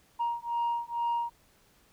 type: beating tone pair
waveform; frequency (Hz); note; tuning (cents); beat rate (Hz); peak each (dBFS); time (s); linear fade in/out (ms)
sine; 940 / 942.2; A#5 / A#5; +14 / +18; 2.2; -30; 0.19-1.3; 20
effects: tanh soft clip ceiling -24 dBFS + pink hiss -64 dBFS RMS until 1.92 s